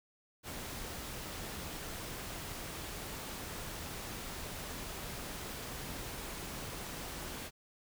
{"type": "noise", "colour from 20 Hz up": "pink", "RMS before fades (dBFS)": -43, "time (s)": [0.43, 7.51], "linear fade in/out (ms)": 50, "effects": []}